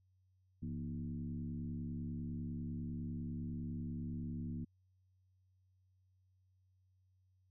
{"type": "tone with frequency modulation", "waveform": "sine", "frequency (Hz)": 166, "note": "E3", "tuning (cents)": 12, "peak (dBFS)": -39, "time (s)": [0.62, 4.65], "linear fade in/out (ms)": 10, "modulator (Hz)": 70.1, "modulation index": 1.4, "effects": ["added 93 Hz sine -70 dBFS peak until 7.5 s"]}